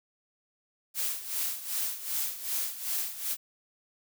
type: noise with tremolo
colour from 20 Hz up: blue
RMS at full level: -30 dBFS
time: 0.94-3.37 s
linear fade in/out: 50 ms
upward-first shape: sine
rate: 2.6 Hz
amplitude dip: 75%
effects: none